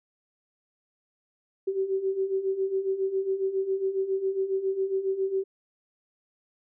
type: beating tone pair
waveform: sine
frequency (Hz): 380 / 387.3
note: F#4 / G4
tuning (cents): +46 / -21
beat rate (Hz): 7.3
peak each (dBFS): -31 / -26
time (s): 1.67-5.44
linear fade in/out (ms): 10
effects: none